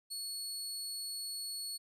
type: tone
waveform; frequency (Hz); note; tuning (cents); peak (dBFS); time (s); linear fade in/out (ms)
25% pulse; 4384; C#8; -20; -34; 0.1-1.78; 20
effects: none